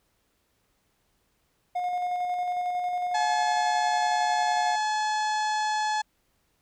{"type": "tone with tremolo", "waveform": "triangle", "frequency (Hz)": 718, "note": "F5", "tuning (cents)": 48, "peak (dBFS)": -23, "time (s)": [1.75, 4.76], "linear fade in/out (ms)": 10, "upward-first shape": "square", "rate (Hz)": 11, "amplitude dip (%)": 25}
{"type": "harmonic tone", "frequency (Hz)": 855, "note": "A5", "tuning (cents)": -50, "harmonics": [1, 2, 3, 4, 5, 6, 7, 8, 9, 10], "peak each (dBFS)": [-25, -32, -44, -40, -39, -46, -44, -45, -50, -56], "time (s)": [3.14, 6.02], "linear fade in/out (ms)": 10}
{"effects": ["pink hiss -71 dBFS RMS until 6.61 s"]}